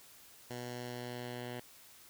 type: tone with low-pass filter sweep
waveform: 10% pulse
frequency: 122.5 Hz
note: B2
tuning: 14 cents flat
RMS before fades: -43 dBFS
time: 0.5-1.6 s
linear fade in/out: 5 ms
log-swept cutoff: 7300 to 3100 Hz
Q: 1.4
effects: white hiss -58 dBFS RMS until 2.09 s